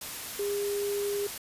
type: tone in noise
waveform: sine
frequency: 406.2 Hz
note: G#4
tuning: 38 cents flat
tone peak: -28 dBFS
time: 0.39-1.27 s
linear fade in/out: 5 ms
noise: white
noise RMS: -38 dBFS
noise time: 0.01-1.38 s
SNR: +7 dB
effects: resampled to 32000 Hz